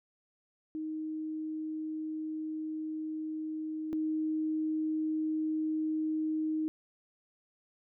sine tone pair in turn, 312.5 / 312.5 Hz, D#4 / D#4, +8 / +8 cents, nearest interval unison, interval 0 cents, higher neither, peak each -34 / -29 dBFS, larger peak second, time 0.75-3.93 / 3.93-6.68 s, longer first, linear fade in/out 0 ms, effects none

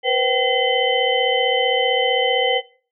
sine tone cluster, 482.5 / 518 / 770 / 2042 / 3060 Hz, B4 / C5 / G5 / C7 / G7, -40 / -17 / -31 / -43 / -42 cents, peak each -22 dBFS, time 0.03-2.62 s, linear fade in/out 50 ms, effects noise-tail reverb RT60 0.4 s tail -20 dB re dry

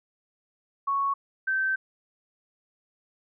sine tone pair in turn, 1108.7 / 1549.5 Hz, C#6 / G6, 0 / -21 cents, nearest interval tritone, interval 579 cents, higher second, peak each -23 dBFS, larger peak neither, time 0.87-1.14 / 1.47-1.76 s, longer second, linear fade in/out 10 ms, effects none

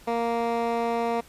15% pulse tone with band-pass filter, 233.1 Hz, A#3, in tune, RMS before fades -26 dBFS, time 0.07-1.21 s, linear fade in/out 10 ms, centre 680 Hz, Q 0.64, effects pink hiss -52 dBFS RMS until 1.28 s + resampled to 32000 Hz

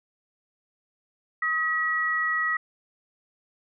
sine tone pair together, 1266.1 / 1926 Hz, D#6 / B6, +30 / -44 cents, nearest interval perfect fifth, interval 726 cents, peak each -28 / -24 dBFS, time 1.42-2.57 s, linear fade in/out 5 ms, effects none

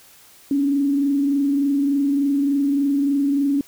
sine tone with frequency modulation, 280.7 Hz, C#4, 22 cents sharp, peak -16 dBFS, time 0.51-3.61 s, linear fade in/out 2 ms, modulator 23.4 Hz, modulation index 0.38, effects white hiss -49 dBFS RMS until 3.67 s

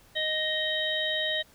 harmonic tone with a mistuned harmonic, 622.3 Hz, D#5, in tune, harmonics 1 / 3 / 5 / 6, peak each -33 / -31 / -32 / -31 dBFS, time 0.15-1.43 s, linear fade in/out 20 ms, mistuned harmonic 6, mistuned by +26 cents, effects pink hiss -58 dBFS RMS until 1.54 s

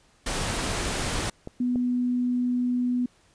pink noise, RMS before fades -28 dBFS, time 0.26-1.3 s, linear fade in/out 5 ms
clicks, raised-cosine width 2 ms, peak -21 dBFS, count 2, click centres 1.474 / 1.758 s
sine tone, 246.9 Hz, B3, in tune, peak -22 dBFS, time 1.6-3.06 s, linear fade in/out 5 ms
effects pink hiss -61 dBFS RMS until 3.34 s + resampled to 22050 Hz

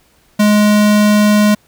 square tone, 209.3 Hz, G#3, 14 cents sharp, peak -8 dBFS, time 0.39-1.55 s, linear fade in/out 10 ms, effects pink hiss -53 dBFS RMS until 1.67 s

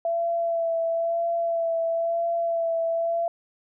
sine tone with vibrato, 670 Hz, E5, 28 cents sharp, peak -22 dBFS, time 0.05-3.28 s, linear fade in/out 2 ms, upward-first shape sine, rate 1 Hz, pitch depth 21 cents each way, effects none

